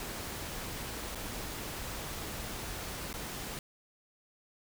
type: noise with dropouts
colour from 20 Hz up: pink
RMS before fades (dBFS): -40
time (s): 0-3.59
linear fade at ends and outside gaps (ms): 1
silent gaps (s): 1.149-1.155 / 3.129-3.139
effects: none